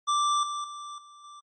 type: tone with level steps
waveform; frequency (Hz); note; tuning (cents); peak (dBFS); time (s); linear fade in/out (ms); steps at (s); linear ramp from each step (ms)
square; 1174.7; D6; 0; -23 / -31 / -38 / -49 / -45; 0.07-1.41; 20; 0.43 / 0.64 / 0.98 / 1.24; 2
effects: MP3 32 kbps